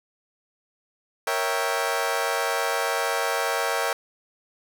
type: chord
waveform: 20% pulse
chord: A# diminished seventh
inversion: none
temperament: equal with one note detuned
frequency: 466.2 / 554.4 / 656.2 / 784 Hz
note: A#4 / C#5 / E5 / G5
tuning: 0 / 0 / -8 / 0 cents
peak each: -24 dBFS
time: 1.27-3.93 s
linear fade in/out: 2 ms
effects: none